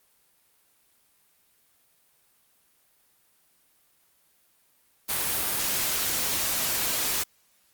white noise, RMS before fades -27 dBFS, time 5.08-7.24 s, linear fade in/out 20 ms, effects white hiss -65 dBFS RMS until 7.73 s + Opus 32 kbps

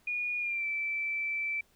sine tone with pitch glide, 2444 to 2326 Hz, D#7 to D7, -32 to -17 cents, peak -30 dBFS, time 0.07-1.61 s, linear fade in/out 5 ms, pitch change -85 cents, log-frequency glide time 0.39-0.66 s, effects pink hiss -67 dBFS RMS until 1.75 s

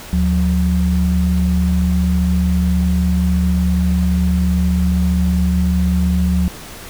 sine tone pair together, 74.81 / 180 Hz, D2 / F#3, +33 / -47 cents, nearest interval octave + minor third, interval 1520 cents, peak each -15 dBFS, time 0.13-6.48 s, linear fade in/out 0 ms, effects pink hiss -34 dBFS RMS until 6.89 s

